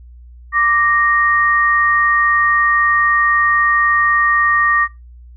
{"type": "tone pair together", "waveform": "sine", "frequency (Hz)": [1174.7, 1861.9], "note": ["D6", "A#6"], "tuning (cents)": [0, -3], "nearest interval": "minor sixth", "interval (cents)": 797, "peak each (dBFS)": -14, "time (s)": [0.52, 4.88], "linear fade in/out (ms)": 50, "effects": ["noise-tail reverb RT60 0.2 s tail -18 dB re dry", "added 60 Hz sine -36 dBFS peak until 5.36 s"]}